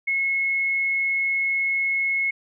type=tone; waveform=sine; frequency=2178 Hz; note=C#7; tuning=31 cents flat; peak=-20 dBFS; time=0.07-2.31 s; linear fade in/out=10 ms; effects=none